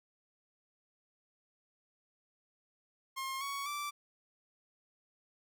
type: tone with pitch steps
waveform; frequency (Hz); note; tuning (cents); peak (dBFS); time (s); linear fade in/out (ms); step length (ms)
sawtooth; 1068 / 1116.6 / 1167.4; C6 / C#6 / D6; +35 / +12 / -11; -33; 3.16-3.91; 20; 250
effects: none